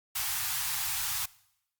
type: band-stop noise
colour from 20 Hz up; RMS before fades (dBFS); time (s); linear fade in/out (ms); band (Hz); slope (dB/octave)
white; -32; 0.15-1.26; 10; 140 to 740; 96
effects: noise-tail reverb RT60 0.8 s tail -21 dB re dry + Opus 48 kbps